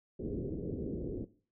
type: low-pass noise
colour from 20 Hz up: white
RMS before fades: -38 dBFS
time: 0.19-1.25 s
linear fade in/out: 10 ms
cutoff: 460 Hz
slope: 48 dB/octave
effects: noise-tail reverb RT60 0.4 s tail -17 dB re dry